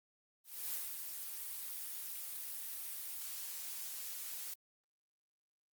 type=noise with ADSR envelope; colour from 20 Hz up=blue; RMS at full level=-39 dBFS; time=0.44-4.54 s; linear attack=280 ms; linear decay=190 ms; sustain=-5 dB; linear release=5 ms; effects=Opus 32 kbps